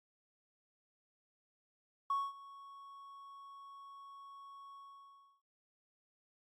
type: tone with ADSR envelope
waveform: triangle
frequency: 1108.7 Hz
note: C#6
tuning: in tune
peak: -27 dBFS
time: 2.1-5.42 s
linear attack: 4 ms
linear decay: 220 ms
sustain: -22 dB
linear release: 670 ms
effects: tanh soft clip ceiling -28 dBFS + AAC 64 kbps